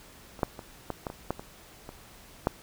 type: clicks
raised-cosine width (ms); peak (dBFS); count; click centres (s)
1; -29 / -10 / -25 / -17 / -18 / -24 / -14 / -25 / -26 / -9; 10; 0.392 / 0.432 / 0.592 / 0.903 / 1.068 / 1.101 / 1.306 / 1.395 / 1.891 / 2.471
effects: pink hiss -52 dBFS RMS until 2.62 s